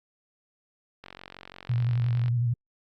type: click train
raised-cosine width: 0.3 ms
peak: -26 dBFS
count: 58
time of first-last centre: 1.04-2.282 s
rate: 45.9 Hz
type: tone with vibrato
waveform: sine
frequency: 119.8 Hz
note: A#2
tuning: 48 cents sharp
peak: -22 dBFS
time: 1.69-2.54 s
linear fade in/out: 10 ms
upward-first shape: square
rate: 11 Hz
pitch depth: 38 cents each way
effects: Opus 48 kbps